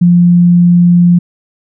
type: tone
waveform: sine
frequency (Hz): 174.8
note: F3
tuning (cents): +2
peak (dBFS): -3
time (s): 0.01-1.19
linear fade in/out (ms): 10
effects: none